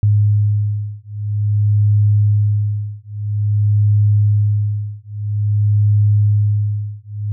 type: beating tone pair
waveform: sine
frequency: 103.8 / 104.3 Hz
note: G#2 / G#2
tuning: 0 / +8 cents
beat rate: 0.5 Hz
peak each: -15 dBFS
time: 0.03-7.32 s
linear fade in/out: 0 ms
effects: none